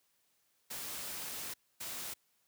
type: noise bursts at uneven times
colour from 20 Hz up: white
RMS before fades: -42 dBFS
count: 2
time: 0.7-1.54 / 1.8-2.14 s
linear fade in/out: 10 ms
effects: white hiss -75 dBFS RMS until 2.47 s + high-pass 60 Hz 12 dB/octave